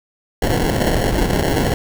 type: noise with sample-and-hold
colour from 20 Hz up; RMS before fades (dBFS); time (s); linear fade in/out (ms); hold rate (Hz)
pink; -17; 0.42-1.74; 5; 1225
effects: none